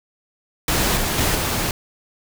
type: noise with level steps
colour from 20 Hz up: pink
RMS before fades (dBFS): -19 / -22 / -19 / -22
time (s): 0.68-1.71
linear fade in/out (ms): 2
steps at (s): 0.97 / 1.18 / 1.35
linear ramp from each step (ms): 2
effects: none